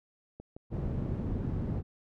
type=click train; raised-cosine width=2 ms; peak=-31 dBFS; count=5; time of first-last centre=0.4-1.061 s; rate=6.05 Hz
type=low-pass noise; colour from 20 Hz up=white; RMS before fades=-33 dBFS; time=0.7-1.83 s; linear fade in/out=50 ms; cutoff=180 Hz; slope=12 dB/octave
effects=none